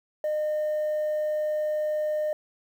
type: tone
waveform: sine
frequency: 609 Hz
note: D#5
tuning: 37 cents flat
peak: -22 dBFS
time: 0.24-2.33 s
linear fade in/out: 2 ms
effects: tanh soft clip ceiling -23 dBFS + 9-bit